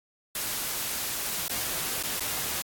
white noise with dropouts, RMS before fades -31 dBFS, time 0.35-2.62 s, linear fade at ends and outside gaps 2 ms, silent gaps 1.482-1.496 / 2.027-2.035 / 2.197-2.205 s, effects AAC 64 kbps

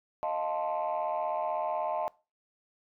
sine chord, F dominant seventh, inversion third, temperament equal, 622.3 / 698.5 / 880 / 1046.5 Hz, Eb5 / F5 / A5 / C6, 0 / 0 / 0 / 0 cents, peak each -32 / -33 / -33 / -37 dBFS, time 0.23-2.08 s, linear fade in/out 0 ms, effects noise-tail reverb RT60 0.3 s tail -22 dB re dry + tanh soft clip ceiling -23 dBFS

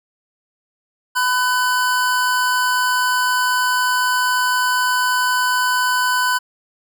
square tone pair together, 1001.8 / 1504 Hz, B5 / F#6, +24 / +28 cents, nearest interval perfect fifth, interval 704 cents, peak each -19 dBFS, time 1.15-6.39 s, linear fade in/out 20 ms, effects none

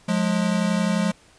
square tone pair together, 178.51 / 210 Hz, F3 / G#3, +38 / +19 cents, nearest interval minor third, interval 281 cents, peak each -23 dBFS, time 0.08-1.12 s, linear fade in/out 10 ms, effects pink hiss -54 dBFS RMS until 1.38 s + resampled to 22050 Hz

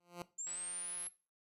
10% pulse tone with exponential growth, 174.61 Hz, F3, in tune, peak -32 dBFS, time 0-0.22 s, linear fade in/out 2 ms, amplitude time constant 47 ms
sine exponential sweep, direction up, 7220 to 11210 Hz, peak -40 dBFS, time 0.38-1.09 s, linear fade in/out 10 ms
click train, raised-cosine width 0.2 ms, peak -37 dBFS, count 107, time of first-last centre 0.47-1.069 s, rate 177 Hz
effects noise-tail reverb RT60 0.3 s tail -17 dB re dry + resampled to 32000 Hz

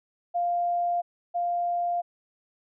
sine tone pair in turn, 698.5 / 698.5 Hz, F5 / F5, 0 / 0 cents, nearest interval unison, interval 0 cents, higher neither, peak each -23 / -24 dBFS, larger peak first, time 0.34-1.02 / 1.34-2.02 s, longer neither, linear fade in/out 20 ms, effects none

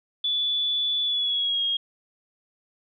sine tone with pitch glide, 3457 to 3263 Hz, A7 to G#7, -31 to -31 cents, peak -22 dBFS, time 0.24-1.77 s, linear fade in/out 5 ms, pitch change -100 cents, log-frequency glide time 1.03-1.63 s, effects none

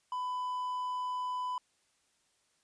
triangle tone, 1000 Hz, B5, 21 cents sharp, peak -31 dBFS, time 0.12-1.58 s, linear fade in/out 2 ms, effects white hiss -73 dBFS RMS until 2.63 s + resampled to 22050 Hz

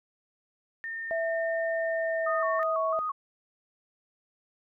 sine tone, 1818 Hz, A#6, 44 cents flat, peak -33 dBFS, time 0.84-2.63 s, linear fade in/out 0 ms
sine tone with pitch glide, 659.3 to 646.5 Hz, E5 to E5, 0 to -34 cents, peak -27 dBFS, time 1.11-2.99 s, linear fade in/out 0 ms, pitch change -34 cents, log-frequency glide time 1.65-2.7 s
sine tone with vibrato, 1174.7 Hz, D6, in tune, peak -28 dBFS, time 2.26-3.12 s, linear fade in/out 10 ms, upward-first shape square, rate 3 Hz, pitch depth 99 cents each way
effects none

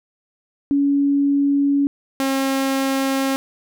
sine / sawtooth tone pair in turn, 281.9 / 269.5 Hz, C#4 / C#4, +29 / -49 cents, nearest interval minor second, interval 78 cents, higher first, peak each -14 dBFS, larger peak neither, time 0.71-1.87 / 2.2-3.36 s, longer neither, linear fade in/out 0 ms, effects none

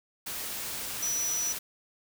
sine tone in noise, 5900 Hz, F#8, 6 cents flat, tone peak -28 dBFS, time 1.02-1.53 s, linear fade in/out 10 ms, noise white, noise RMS -36 dBFS, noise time 0.26-1.59 s, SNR +5 dB, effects none

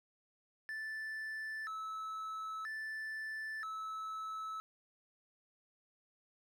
triangle tone with vibrato, 1513 Hz, F#6, 38 cents sharp, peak -38 dBFS, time 0.69-4.6 s, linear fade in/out 0 ms, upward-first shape square, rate 0.51 Hz, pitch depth 260 cents each way, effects none

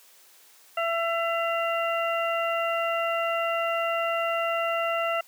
harmonic tone with a mistuned harmonic, 670 Hz, E5, 28 cents sharp, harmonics 1 / 2 / 3 / 4, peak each -26 / -29 / -35 / -32 dBFS, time 0.77-5.21 s, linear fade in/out 5 ms, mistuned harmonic 4, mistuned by +60 cents, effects white hiss -55 dBFS RMS until 5.27 s + high-pass 400 Hz 12 dB/octave

